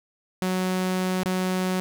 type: tone with dropouts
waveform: sawtooth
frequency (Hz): 185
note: F#3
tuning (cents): 0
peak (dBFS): -19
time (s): 0.42-1.8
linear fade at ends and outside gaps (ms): 0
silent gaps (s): 1.233-1.258
effects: none